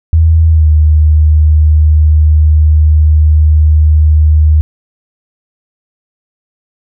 sine tone with pitch glide, 80.7 to 76.83 Hz, E2 to D#2, -36 to -21 cents, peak -3 dBFS, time 0.13-4.61 s, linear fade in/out 0 ms, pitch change -85 cents, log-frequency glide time 0.49-0.68 s, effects none

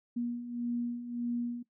sine beating tone pair, 238 / 239.7 Hz, A#3 / A#3, +36 / +48 cents, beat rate 1.7 Hz, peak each -39 / -33 dBFS, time 0.16-1.63 s, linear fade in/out 10 ms, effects noise-tail reverb RT60 0.1 s tail -17 dB re dry

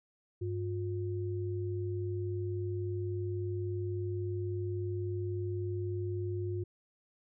sine tone pair together, 100 / 356.4 Hz, G2 / F4, +35 / +35 cents, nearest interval octave + minor seventh, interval 2200 cents, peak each -34 / -37 dBFS, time 0.41-6.64 s, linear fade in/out 10 ms, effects none

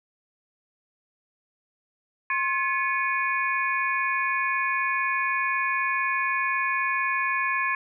sine tone cluster, 1066 / 1711 / 2218 / 2460 Hz, C6 / A6 / C#7 / D#7, +32 / -49 / 0 / -20 cents, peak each -27 / -27 / -31 / -30 dBFS, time 2.3-7.75 s, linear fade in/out 2 ms, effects none

